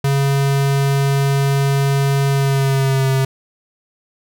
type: tone with pitch glide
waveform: square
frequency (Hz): 138.59 to 133.64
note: C#3 to C3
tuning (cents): 0 to +37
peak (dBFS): -14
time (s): 0.04-3.25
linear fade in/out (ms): 5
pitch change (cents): -63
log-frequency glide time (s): 2.3-3.1
effects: none